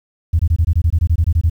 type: tone bursts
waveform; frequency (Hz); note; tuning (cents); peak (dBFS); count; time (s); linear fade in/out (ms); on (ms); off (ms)
sine; 82.41; E2; 0; -9; 14; 0.33-1.498; 10; 63; 22
effects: tanh soft clip ceiling -5 dBFS + 8-bit